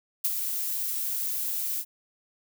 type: noise with ADSR envelope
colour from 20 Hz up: violet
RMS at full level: -24 dBFS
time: 0.24-1.85 s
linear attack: 9 ms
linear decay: 41 ms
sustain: -6 dB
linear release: 59 ms
effects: none